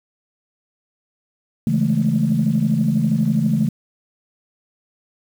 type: chord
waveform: sine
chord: A major seventh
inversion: first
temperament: equal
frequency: 138.59 / 164.81 / 207.7 / 220 Hz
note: C#3 / E3 / G#3 / A3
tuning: 0 / 0 / 0 / 0 cents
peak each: -21 / -20 / -22 / -18 dBFS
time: 1.67-3.69 s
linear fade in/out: 2 ms
effects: tanh soft clip ceiling -7 dBFS + 7-bit